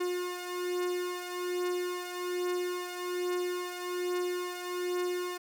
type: beating tone pair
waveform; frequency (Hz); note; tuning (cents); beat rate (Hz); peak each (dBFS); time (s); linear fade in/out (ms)
45% pulse; 357.6 / 358.8; F4 / F4; +41 / +47; 1.2; -33 / -37; 0-5.38; 10
effects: none